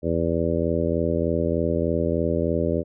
harmonic tone, 83.3 Hz, E2, 19 cents sharp, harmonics 1 / 2 / 3 / 4 / 5 / 6 / 7, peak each -28 / -28 / -28 / -28 / -28 / -28 / -28 dBFS, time 0.02-2.84 s, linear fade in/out 50 ms, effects none

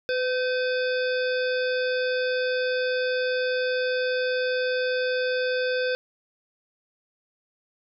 harmonic tone with a mistuned harmonic, 505 Hz, B4, 39 cents sharp, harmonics 1 / 3 / 5 / 7 / 9 / 10, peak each -24 / -29 / -36 / -37 / -39 / -41 dBFS, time 0.09-5.95 s, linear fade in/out 0 ms, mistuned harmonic 3, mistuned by +30 cents, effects none

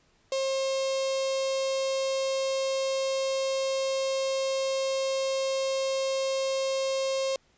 sawtooth tone with notch filter, 535 Hz, C5, 38 cents sharp, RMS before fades -28 dBFS, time 0.32-7.36 s, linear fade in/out 2 ms, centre 1500 Hz, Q 0.54, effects pink hiss -65 dBFS RMS until 7.57 s + resampled to 16000 Hz

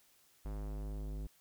square tone with low-pass filter sweep, 51.4 Hz, G#1, 17 cents flat, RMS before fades -41 dBFS, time 0.45-1.27 s, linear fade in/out 5 ms, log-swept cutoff 1200 to 390 Hz, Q 0.71, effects white hiss -68 dBFS RMS until 1.4 s

